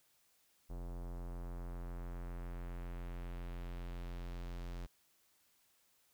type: tone with low-pass filter sweep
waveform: square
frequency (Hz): 43.65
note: F1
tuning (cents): 0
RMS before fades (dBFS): -44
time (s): 0.69-4.87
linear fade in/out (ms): 20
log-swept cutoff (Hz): 800 to 5900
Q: 0.97
effects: white hiss -73 dBFS RMS until 6.13 s